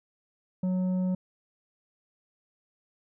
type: tone with tanh clipping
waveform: sine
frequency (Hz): 184.1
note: F#3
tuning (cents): -8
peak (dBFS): -26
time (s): 0.63-1.15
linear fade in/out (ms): 5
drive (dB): 7
effects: none